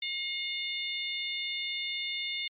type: harmonic tone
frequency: 716 Hz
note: F5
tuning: 43 cents sharp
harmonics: 3 / 4 / 5 / 6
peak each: -36 / -39 / -35 / -44 dBFS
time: 0.02-2.48 s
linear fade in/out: 5 ms
effects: MP3 32 kbps